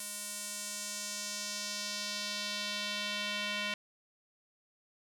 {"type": "tone with band-pass filter sweep", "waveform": "square", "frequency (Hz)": 206.7, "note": "G#3", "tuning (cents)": -8, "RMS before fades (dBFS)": -38, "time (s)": [0, 3.74], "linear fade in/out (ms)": 2, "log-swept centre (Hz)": [9600, 2800], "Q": 1.6, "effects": []}